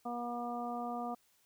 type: harmonic tone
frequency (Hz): 240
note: B3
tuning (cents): -49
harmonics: 1 / 2 / 3 / 4 / 5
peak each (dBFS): -41 / -46 / -39 / -49 / -45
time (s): 0.05-1.15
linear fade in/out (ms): 10
effects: white hiss -71 dBFS RMS until 1.45 s